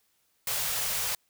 white band-stop noise, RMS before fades -30 dBFS, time 0.47-1.15 s, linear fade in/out 2 ms, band 180 to 440 Hz, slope 48 dB/octave, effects white hiss -71 dBFS RMS until 1.29 s

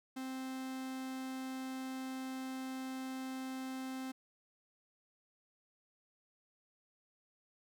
45% pulse tone, 261.6 Hz, C4, in tune, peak -40 dBFS, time 0.16-4.12 s, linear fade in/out 10 ms, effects none

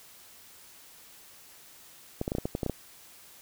clicks, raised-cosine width 2 ms, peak -16 dBFS, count 10, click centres 2.214 / 2.279 / 2.319 / 2.351 / 2.384 / 2.455 / 2.551 / 2.632 / 2.663 / 2.697 s, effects white hiss -53 dBFS RMS until 3.41 s

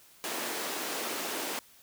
pink high-pass noise, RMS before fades -35 dBFS, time 0.24-1.59 s, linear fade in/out 0 ms, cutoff 270 Hz, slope 24 dB/octave, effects white hiss -58 dBFS RMS until 1.82 s

